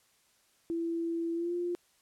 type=tone with pitch glide; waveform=sine; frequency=334.1 to 350.1 Hz; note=E4 to F4; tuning=+23 to +4 cents; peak=-30 dBFS; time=0.7-1.75 s; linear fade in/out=0 ms; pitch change=+81 cents; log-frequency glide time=1.34-1.54 s; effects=white hiss -68 dBFS RMS until 2.01 s + low-pass 11000 Hz 12 dB/octave